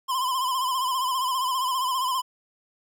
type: tone with vibrato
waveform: square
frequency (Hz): 1030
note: C6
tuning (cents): -28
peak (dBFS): -24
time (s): 0.08-2.22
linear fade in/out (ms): 20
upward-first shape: sine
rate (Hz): 15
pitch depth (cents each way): 71
effects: none